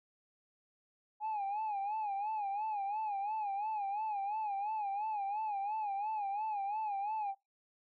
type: tone with vibrato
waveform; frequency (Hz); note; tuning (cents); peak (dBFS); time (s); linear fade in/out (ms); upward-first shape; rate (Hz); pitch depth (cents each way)
sine; 830; G#5; -1; -32; 1.2-7.35; 50; sine; 2.9; 100
effects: noise-tail reverb RT60 0.2 s tail -19 dB re dry + tanh soft clip ceiling -32 dBFS